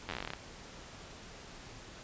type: slowing click train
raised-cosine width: 0.3 ms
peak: -21 dBFS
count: 14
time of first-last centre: 0.09-0.335 s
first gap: 10 ms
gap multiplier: 1.1
effects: pink hiss -50 dBFS RMS until 2.03 s + resampled to 16000 Hz